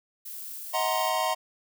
violet noise, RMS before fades -39 dBFS, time 0.25-1.1 s, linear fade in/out 10 ms
square chord, C half-diminished seventh, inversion first, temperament equal with one note detuned, 634.2 / 740 / 932.3 / 1046.5 Hz, Eb5 / Gb5 / Bb5 / C6, +33 / 0 / 0 / 0 cents, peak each -31 dBFS, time 0.73-1.35 s, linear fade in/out 20 ms
effects none

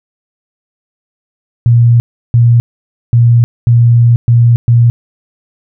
sine tone bursts at uneven times, 118.4 Hz, A#2, 27 cents sharp, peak -3 dBFS, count 6, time 1.66-2 / 2.34-2.6 / 3.13-3.44 / 3.67-4.16 / 4.28-4.56 / 4.68-4.9 s, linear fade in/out 0 ms, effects none

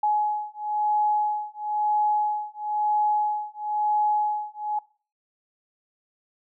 sine beating tone pair, 842 / 843 Hz, G#5 / G#5, +24 / +26 cents, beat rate 1 Hz, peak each -25 dBFS, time 0.03-4.79 s, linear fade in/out 5 ms, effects noise-tail reverb RT60 0.4 s tail -21 dB re dry

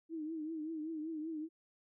sine tone with vibrato, 315.6 Hz, D#4, 25 cents sharp, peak -38 dBFS, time 0.09-1.49 s, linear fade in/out 50 ms, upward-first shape triangle, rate 5.2 Hz, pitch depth 92 cents each way, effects none

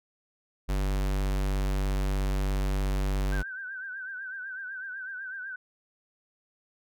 square tone, 48.44 Hz, G1, 20 cents flat, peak -26 dBFS, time 0.68-3.43 s, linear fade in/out 20 ms
sine tone with vibrato, 1542 Hz, G6, 29 cents flat, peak -35 dBFS, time 3.32-5.56 s, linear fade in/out 5 ms, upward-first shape triangle, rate 8 Hz, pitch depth 90 cents each way
effects none

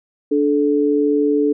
sine tone pair together, 292.4 / 433.4 Hz, D4 / A4, -7 / -26 cents, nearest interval perfect fifth, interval 681 cents, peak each -16 / -16 dBFS, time 0.31-1.53 s, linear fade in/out 10 ms, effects none

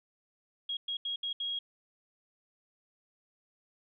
sine tone bursts at uneven times, 3288 Hz, G#7, 18 cents flat, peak -32 dBFS, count 5, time 0.69-0.77 / 0.88-0.97 / 1.05-1.16 / 1.23-1.33 / 1.4-1.59 s, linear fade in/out 5 ms, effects none

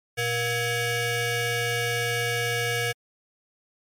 20% pulse ring-modulated tone, 594 Hz, D5, 20 cents sharp, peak -16 dBFS, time 0.17-2.93 s, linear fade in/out 20 ms, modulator 1070 Hz, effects MP3 64 kbps

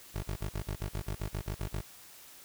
20% pulse tone bursts, 51 Hz, G#1, 31 cents flat, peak -28 dBFS, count 13, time 0.14-1.817 s, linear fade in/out 20 ms, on 93 ms, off 39 ms, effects white hiss -53 dBFS RMS until 2.44 s

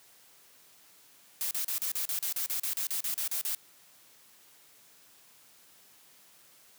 blue noise bursts, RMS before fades -32 dBFS, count 16, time 1.41-3.549 s, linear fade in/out 0 ms, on 99 ms, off 37 ms, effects white hiss -59 dBFS RMS until 6.78 s + high-pass 100 Hz 12 dB/octave

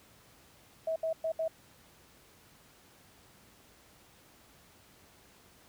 sine tone bursts at uneven times, 646 Hz, E5, 35 cents flat, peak -29 dBFS, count 4, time 0.87-0.96 / 1.03-1.13 / 1.24-1.32 / 1.39-1.48 s, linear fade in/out 5 ms, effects pink hiss -60 dBFS RMS until 5.68 s + high-pass 60 Hz 12 dB/octave

